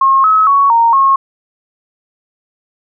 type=tone with pitch steps; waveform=sine; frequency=1078 / 1284 / 1115 / 926 / 1086 Hz; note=C#6 / E6 / C#6 / A#5 / C#6; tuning=-49 / -46 / +10 / -12 / -36 cents; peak=-6 dBFS; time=0.01-1.16 s; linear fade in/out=5 ms; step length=230 ms; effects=none